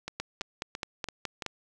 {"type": "two click trains", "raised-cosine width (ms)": 0.2, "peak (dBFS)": [-18, -15], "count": [5, 7], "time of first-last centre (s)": [[0.08, 1.422], [0.2, 1.463]], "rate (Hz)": [2.98, 4.75], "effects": []}